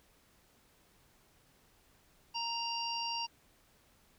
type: harmonic tone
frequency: 932.3 Hz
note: A#5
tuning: in tune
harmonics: 1 / 3 / 5 / 6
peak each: -38 / -40 / -40 / -43 dBFS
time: 2.34-3.27 s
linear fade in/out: 20 ms
effects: pink hiss -67 dBFS RMS until 4.18 s